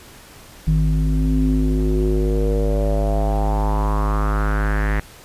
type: tone with low-pass filter sweep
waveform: square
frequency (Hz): 51.91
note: G#1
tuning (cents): 0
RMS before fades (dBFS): -18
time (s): 0.67-5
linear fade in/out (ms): 5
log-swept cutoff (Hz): 170 to 1900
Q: 4.9
effects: pink hiss -43 dBFS RMS until 5.24 s + resampled to 32000 Hz